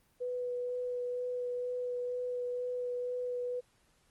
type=tone with vibrato; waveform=sine; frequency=493.9 Hz; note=B4; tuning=in tune; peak=-33 dBFS; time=0.2-3.61 s; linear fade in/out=20 ms; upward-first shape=sine; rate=2.1 Hz; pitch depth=10 cents each way; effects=pink hiss -70 dBFS RMS until 4.1 s + Opus 24 kbps